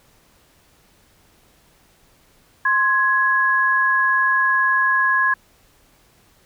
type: tone pair together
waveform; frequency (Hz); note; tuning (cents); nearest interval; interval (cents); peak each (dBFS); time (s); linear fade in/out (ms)
sine; 1052 / 1669.9; C6 / G#6; +9 / +9; minor sixth; 800; -19 / -16; 2.65-5.34; 5
effects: pink hiss -56 dBFS RMS until 6.45 s